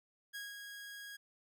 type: tone with ADSR envelope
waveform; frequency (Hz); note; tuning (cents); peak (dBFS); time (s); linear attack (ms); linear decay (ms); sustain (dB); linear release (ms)
sawtooth; 1645; G#6; -17; -38; 0.33-1.17; 25; 180; -5; 13
effects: none